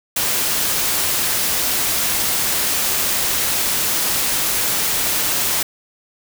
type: noise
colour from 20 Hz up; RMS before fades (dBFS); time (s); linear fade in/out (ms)
white; -19; 0.16-5.63; 5
effects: none